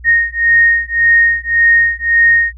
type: beating tone pair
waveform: sine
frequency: 1856 / 1857.8 Hz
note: A#6 / A#6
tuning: -8 / -6 cents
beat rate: 1.8 Hz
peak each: -11 dBFS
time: 0.04-2.53 s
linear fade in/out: 50 ms
effects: added 60 Hz sine -31 dBFS peak until 2.57 s